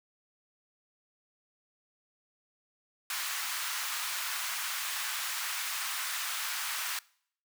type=high-pass noise; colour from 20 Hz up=pink; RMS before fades=-35 dBFS; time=3.1-6.99 s; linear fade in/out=2 ms; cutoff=1100 Hz; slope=24 dB/octave; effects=noise-tail reverb RT60 0.6 s tail -23 dB re dry